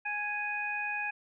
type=harmonic tone; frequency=830.6 Hz; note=G#5; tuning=in tune; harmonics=1 / 2 / 3; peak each=-38 / -36 / -34 dBFS; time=0.05-1.11 s; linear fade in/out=10 ms; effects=none